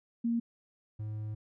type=tone pair in turn; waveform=sine / triangle; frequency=233.1 / 107.31 Hz; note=A#3 / A2; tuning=0 / -43 cents; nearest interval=octave + minor second; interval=1343 cents; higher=first; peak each=-27 / -33 dBFS; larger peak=first; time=0.24-0.4 / 0.99-1.35 s; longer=second; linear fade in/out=10 ms; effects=none